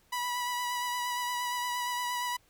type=tone with vibrato; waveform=sawtooth; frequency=980 Hz; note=B5; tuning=14 cents flat; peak=-27 dBFS; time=0.12-2.37 s; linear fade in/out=10 ms; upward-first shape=sine; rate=8.6 Hz; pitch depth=19 cents each way; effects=pink hiss -66 dBFS RMS until 2.49 s